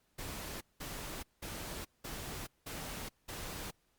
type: noise bursts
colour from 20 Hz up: pink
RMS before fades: -43 dBFS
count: 6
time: 0.18-3.71 s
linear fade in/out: 10 ms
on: 430 ms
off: 190 ms
effects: pink hiss -75 dBFS RMS until 3.98 s + Opus 48 kbps